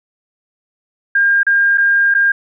sine tone with dropouts, 1608 Hz, G6, 44 cents sharp, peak -9 dBFS, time 1.15-2.32 s, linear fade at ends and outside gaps 5 ms, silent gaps 1.432-1.466 / 1.775-1.78 / 2.141-2.148 s, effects none

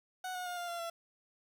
30% pulse tone with pitch steps, 740 / 726.4 / 713.1 / 700.1 / 687.3 / 674.7 Hz, F#5 / F#5 / F5 / F5 / F5 / E5, 0 / -32 / +36 / +4 / -28 / +40 cents, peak -35 dBFS, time 0.24-0.9 s, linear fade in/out 5 ms, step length 110 ms, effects 11-bit

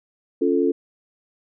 sine chord, Db augmented, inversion none, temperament equal, 277.2 / 349.2 / 440 Hz, Db4 / F4 / A4, 0 / 0 / 0 cents, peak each -21 dBFS, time 0.41-0.72 s, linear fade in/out 10 ms, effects none

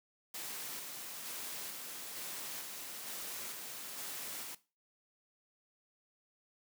white noise with tremolo, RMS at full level -43 dBFS, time 0.34-4.55 s, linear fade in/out 5 ms, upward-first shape square, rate 1.1 Hz, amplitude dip 25%, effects noise-tail reverb RT60 0.3 s tail -17 dB re dry + high-pass 150 Hz 12 dB/octave

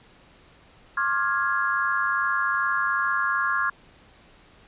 sine chord, D half-diminished seventh, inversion third, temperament equal with one note detuned, 1072.2 / 1174.7 / 1396.9 / 1661.2 Hz, C6 / D6 / F6 / Ab6, +42 / 0 / 0 / 0 cents, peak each -27 / -30 / -26 / -26 dBFS, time 0.97-3.7 s, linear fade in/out 5 ms, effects pink hiss -54 dBFS RMS until 4.67 s + resampled to 8000 Hz

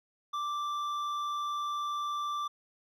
sine tone with hard clipping, 1174.7 Hz, D6, in tune, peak -33 dBFS, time 0.33-2.48 s, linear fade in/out 10 ms, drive 7 dB, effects none

